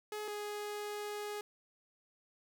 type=tone pair in turn; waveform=sawtooth; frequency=422.4 / 415.9 Hz; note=G#4 / G#4; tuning=+29 / +2 cents; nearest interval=unison; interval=27 cents; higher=first; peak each=-35 / -35 dBFS; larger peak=neither; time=0.12-0.28 / 0.28-1.41 s; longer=second; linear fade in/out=2 ms; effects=none